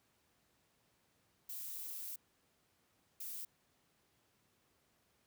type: noise bursts at uneven times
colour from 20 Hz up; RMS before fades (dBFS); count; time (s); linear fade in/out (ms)
violet; -45; 2; 1.49-2.16 / 3.2-3.45; 5
effects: pink hiss -75 dBFS RMS until 5.26 s + high-pass 80 Hz 12 dB/octave